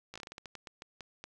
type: slowing click train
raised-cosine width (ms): 0.2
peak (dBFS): -27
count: 14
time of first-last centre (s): 0.14-1.24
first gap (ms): 16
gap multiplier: 1.25
effects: none